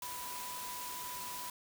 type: tone in noise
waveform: sine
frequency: 988 Hz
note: B5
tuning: in tune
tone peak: -44 dBFS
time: 0.02-1.5 s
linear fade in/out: 2 ms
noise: white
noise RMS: -44 dBFS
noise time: 0.02-1.5 s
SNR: -3 dB
effects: none